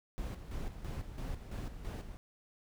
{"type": "noise with tremolo", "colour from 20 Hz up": "brown", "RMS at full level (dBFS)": -39, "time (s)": [0.18, 2.17], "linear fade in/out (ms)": 0, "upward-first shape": "square", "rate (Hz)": 3, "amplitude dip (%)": 60, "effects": []}